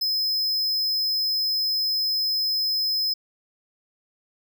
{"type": "tone", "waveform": "square", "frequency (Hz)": 5100, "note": "D#8", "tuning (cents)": 42, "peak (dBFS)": -22, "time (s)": [0.01, 3.14], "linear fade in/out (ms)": 10, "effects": []}